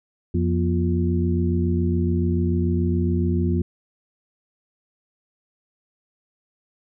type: harmonic tone with a mistuned harmonic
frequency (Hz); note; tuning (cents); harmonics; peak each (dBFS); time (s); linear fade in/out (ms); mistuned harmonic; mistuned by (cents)
87.31; F2; 0; 1 / 2 / 3 / 4; -21 / -24 / -26 / -27; 0.34-3.62; 5; 3; -140
effects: none